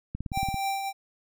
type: click train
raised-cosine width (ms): 5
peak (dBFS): -20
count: 8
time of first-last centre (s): 0.15-0.543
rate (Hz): 17.8
type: tone with tremolo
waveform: square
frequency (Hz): 784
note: G5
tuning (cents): 0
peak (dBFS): -26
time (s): 0.32-0.93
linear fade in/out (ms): 50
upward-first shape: triangle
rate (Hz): 3.5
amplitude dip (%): 50
effects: none